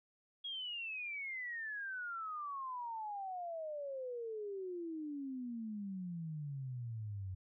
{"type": "exponential sweep", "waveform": "sine", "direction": "down", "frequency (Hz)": [3322, 91.5], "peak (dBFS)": -40, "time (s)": [0.44, 7.35], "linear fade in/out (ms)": 10, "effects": []}